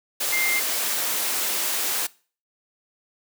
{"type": "tone in noise", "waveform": "sine", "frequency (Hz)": 2100, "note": "C7", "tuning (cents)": 6, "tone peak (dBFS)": -22, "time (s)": [0.32, 0.6], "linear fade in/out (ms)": 10, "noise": "white", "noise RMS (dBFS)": -25, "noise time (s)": [0.2, 2.07], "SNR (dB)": 0, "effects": ["noise-tail reverb RT60 0.4 s tail -22 dB re dry", "high-pass 300 Hz 12 dB/octave"]}